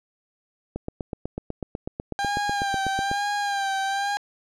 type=click train; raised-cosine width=2 ms; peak=-16 dBFS; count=20; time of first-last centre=0.76-3.114 s; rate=8.07 Hz
type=tone with vibrato; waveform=30% pulse; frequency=798 Hz; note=G5; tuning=31 cents sharp; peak=-21 dBFS; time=2.19-4.17 s; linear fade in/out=0 ms; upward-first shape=sine; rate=1.1 Hz; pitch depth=47 cents each way
effects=low-pass 7000 Hz 12 dB/octave